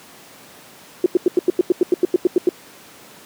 sine tone bursts, 356.9 Hz, F4, 38 cents sharp, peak -9 dBFS, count 14, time 1.04-2.49 s, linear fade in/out 2 ms, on 20 ms, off 90 ms, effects pink hiss -43 dBFS RMS until 3.25 s + high-pass 200 Hz 12 dB/octave

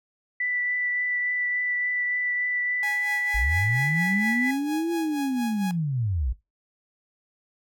sine tone with vibrato, 1975.5 Hz, B6, in tune, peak -24 dBFS, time 0.4-4.51 s, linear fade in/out 5 ms, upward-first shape triangle, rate 3.5 Hz, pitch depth 10 cents each way
sawtooth tone with tremolo, 830.6 Hz, G#5, in tune, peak -27 dBFS, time 2.83-5.71 s, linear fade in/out 0 ms, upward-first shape sine, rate 4.3 Hz, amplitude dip 70%
sine linear two-way sweep, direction up then down, 47.32 to 342.1 to 51.7 Hz, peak -23 dBFS, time 3.34-6.33 s, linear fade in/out 10 ms, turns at 4.92 s
effects noise-tail reverb RT60 0.2 s tail -17 dB re dry

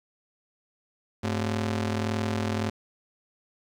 sawtooth ring-modulated tone, 159.3 Hz, D#3, 41 cents sharp, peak -19 dBFS, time 1.23-2.7 s, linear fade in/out 10 ms, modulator 58.8 Hz, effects low-pass 7000 Hz 12 dB/octave + 10-bit

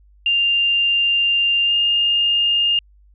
sine tone with pitch glide, 2794 to 2822 Hz, F7 to F7, 0 to +17 cents, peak -14 dBFS, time 0.26-2.79 s, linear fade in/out 2 ms, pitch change +17 cents, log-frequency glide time 1.65-1.73 s, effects added 50 Hz sine -48 dBFS peak until 3.14 s

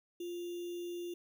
sine tone with sample-and-hold, 349.2 Hz, F4, in tune, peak -38 dBFS, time 0.2-1.14 s, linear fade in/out 5 ms, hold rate 3150 Hz, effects none

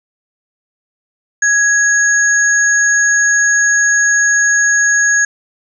sine tone pair together, 1661.2 / 6618 Hz, G#6 / G#8, 0 / -7 cents, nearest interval 2 octaves, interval 2393 cents, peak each -10 / -14 dBFS, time 1.42-5.25 s, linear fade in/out 5 ms, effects none

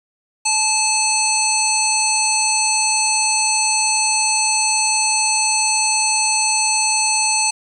harmonic tone with a mistuned harmonic, 869 Hz, A5, 22 cents flat, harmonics 1 / 3 / 5 / 7 / 9 / 10, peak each -22 / -22 / -22 / -22 / -22 / -22 dBFS, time 0.45-7.51 s, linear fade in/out 10 ms, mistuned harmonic 7, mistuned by +21 cents, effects 8-bit

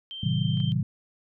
sine tone, 3136 Hz, G7, in tune, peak -35 dBFS, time 0.11-0.72 s, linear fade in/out 0 ms
sine chord, A diminished seventh, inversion none, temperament just, 110 / 132 / 158.4 / 190.08 Hz, A2 / C3 / Eb3 / Gb3, 0 / +16 / +31 / +47 cents, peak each -29 / -27 / -27 / -30 dBFS, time 0.23-0.83 s, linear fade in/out 5 ms
clicks, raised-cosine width 0.3 ms, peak -37 / -32 dBFS, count 2, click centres 0.573 / 0.602 s
effects none

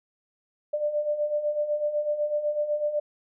sine beating tone pair, 589 / 597 Hz, D5 / D5, +5 / +28 cents, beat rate 8 Hz, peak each -31 / -25 dBFS, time 0.73-3 s, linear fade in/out 10 ms, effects none

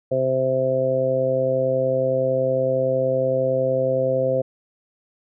harmonic tone, 130.81 Hz, C3, in tune, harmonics 1 / 2 / 3 / 4 / 5, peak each -28 / -31 / -29 / -19 / -27 dBFS, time 0.11-4.42 s, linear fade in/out 10 ms, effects none

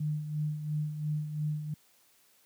sine tone with tremolo, 151.3 Hz, D#3, 48 cents flat, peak -27 dBFS, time 0-1.74 s, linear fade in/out 5 ms, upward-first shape sine, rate 2.9 Hz, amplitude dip 60%, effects white hiss -65 dBFS RMS until 2.45 s + high-pass 100 Hz 12 dB/octave

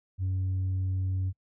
sine tone, 93.8 Hz, F#2, 24 cents sharp, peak -24 dBFS, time 0.18-1.33 s, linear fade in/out 50 ms, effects noise-tail reverb RT60 0.1 s tail -25 dB re dry + tanh soft clip ceiling -25 dBFS

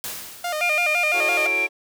white noise with exponential decay, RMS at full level -29 dBFS, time 0.04-1.1 s, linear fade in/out 0 ms, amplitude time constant 230 ms
sawtooth tone with vibrato, 656 Hz, E5, 9 cents flat, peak -20 dBFS, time 0.44-1.47 s, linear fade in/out 5 ms, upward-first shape square, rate 5.9 Hz, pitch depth 120 cents each way
sine tone with pitch glide, 2414 to 2364 Hz, D7 to D7, +47 to +11 cents, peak -19 dBFS, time 0.61-1.67 s, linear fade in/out 10 ms, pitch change -36 cents, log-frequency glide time 1.36-1.49 s
25% pulse chord, F# minor seventh, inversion third, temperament equal, 329.6 / 370 / 440 / 554.4 Hz, E4 / F#4 / A4 / C#5, 0 / 0 / 0 / 0 cents, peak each -33 / -30 / -31 / -29 dBFS, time 1.12-1.69 s, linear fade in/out 50 ms
effects none

